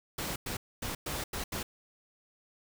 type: noise bursts at uneven times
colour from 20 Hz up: pink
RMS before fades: -36 dBFS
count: 6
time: 0.18-0.36 / 0.46-0.57 / 0.82-0.95 / 1.06-1.24 / 1.33-1.44 / 1.52-1.63 s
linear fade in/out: 5 ms
effects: none